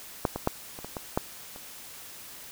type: clicks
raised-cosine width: 1 ms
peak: -9 / -17 / -9 / -26 / -23 / -19 / -10 / -30 dBFS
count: 8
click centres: 0.252 / 0.36 / 0.474 / 0.789 / 0.846 / 0.968 / 1.175 / 1.561 s
effects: white hiss -45 dBFS RMS until 2.51 s